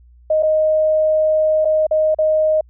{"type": "tone with dropouts", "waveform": "sine", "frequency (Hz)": 622.3, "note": "D#5", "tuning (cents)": 0, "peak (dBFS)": -12, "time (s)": [0.3, 2.61], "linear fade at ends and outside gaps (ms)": 5, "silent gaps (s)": [[0.426, 0.431], [1.648, 1.653], [1.868, 1.91], [2.146, 2.186]], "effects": ["added 60 Hz sine -44 dBFS peak until 2.69 s"]}